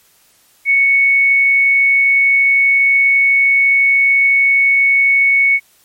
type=tone; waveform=sine; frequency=2217 Hz; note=C#7; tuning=in tune; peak=-8 dBFS; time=0.65-5.6 s; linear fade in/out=50 ms; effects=white hiss -52 dBFS RMS until 5.84 s + MP3 64 kbps